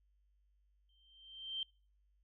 sine tone with exponential growth, 3136 Hz, G7, in tune, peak -35 dBFS, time 0.89-1.63 s, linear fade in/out 2 ms, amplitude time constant 160 ms, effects noise-tail reverb RT60 0.4 s tail -25 dB re dry + added 50 Hz sine -70 dBFS peak until 2.23 s

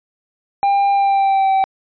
triangle tone with pitch glide, 798 to 771.7 Hz, G5 to G5, +31 to -27 cents, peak -10 dBFS, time 0.63-1.64 s, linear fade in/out 0 ms, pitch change -58 cents, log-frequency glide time 0.92-1.52 s, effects resampled to 11025 Hz

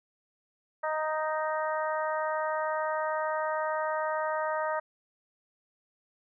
harmonic tone, 311.1 Hz, D#4, in tune, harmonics 2 / 3 / 4 / 5 / 6, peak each -31 / -33 / -35 / -39 / -40 dBFS, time 0.83-4.8 s, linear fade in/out 10 ms, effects none

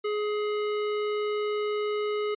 square tone, 419.8 Hz, G#4, 19 cents sharp, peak -27 dBFS, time 0.04-2.35 s, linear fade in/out 10 ms, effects resampled to 8000 Hz

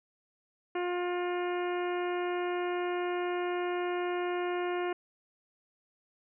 harmonic tone with a mistuned harmonic, 355.2 Hz, F4, 29 cents sharp, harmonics 1 / 2 / 3 / 4 / 5 / 6 / 7 / 8, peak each -31 / -37 / -41 / -43 / -45 / -47 / -48 / -49 dBFS, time 0.75-4.93 s, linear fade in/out 5 ms, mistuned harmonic 7, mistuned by -29 cents, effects none

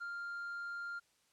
triangle tone with hard clipping, 1396.9 Hz, F6, in tune, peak -39 dBFS, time 0-1 s, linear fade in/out 20 ms, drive 1 dB, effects white hiss -73 dBFS RMS until 1.32 s + low-pass 9000 Hz 12 dB/octave

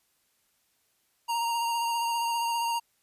square tone with vibrato, 932.3 Hz, A#5, in tune, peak -27 dBFS, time 1.28-2.8 s, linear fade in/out 20 ms, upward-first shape sine, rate 15 Hz, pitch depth 19 cents each way, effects white hiss -71 dBFS RMS until 3.02 s + resampled to 32000 Hz

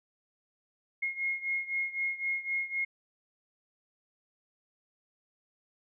sine beating tone pair, 2151 / 2154.9 Hz, C7 / C#7, +47 / -50 cents, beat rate 3.9 Hz, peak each -32 / -35 dBFS, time 1.02-2.85 s, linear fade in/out 10 ms, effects none

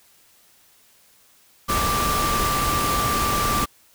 sine tone in noise, 1174.7 Hz, D6, in tune, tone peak -22 dBFS, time 1.68-3.66 s, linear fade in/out 20 ms, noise pink, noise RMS -24 dBFS, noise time 1.68-3.66 s, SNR -1 dB, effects white hiss -56 dBFS RMS until 3.94 s

